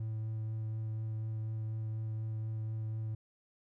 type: tone with vibrato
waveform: triangle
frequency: 110 Hz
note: A2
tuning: in tune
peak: -32 dBFS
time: 0-3.15 s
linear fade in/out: 5 ms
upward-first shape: triangle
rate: 4.1 Hz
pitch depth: 12 cents each way
effects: tanh soft clip ceiling -28 dBFS